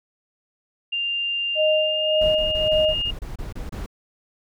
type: tone with pitch glide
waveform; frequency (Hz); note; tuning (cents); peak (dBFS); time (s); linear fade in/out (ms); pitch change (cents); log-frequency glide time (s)
sine; 2794 to 2835; F7 to F7; 0 to +25; -22; 0.92-3.11; 10; +25; 1.78-2.19
type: tone with tremolo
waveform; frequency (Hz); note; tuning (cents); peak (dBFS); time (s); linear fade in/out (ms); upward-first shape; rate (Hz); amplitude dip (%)
sine; 620; D#5; -6; -16; 1.55-2.95; 50; sine; 1.8; 65
type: noise bursts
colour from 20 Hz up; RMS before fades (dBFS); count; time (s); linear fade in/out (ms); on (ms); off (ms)
brown; -31; 10; 2.21-3.862; 5; 140; 28
effects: none